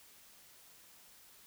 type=silence; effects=white hiss -60 dBFS RMS until 1.46 s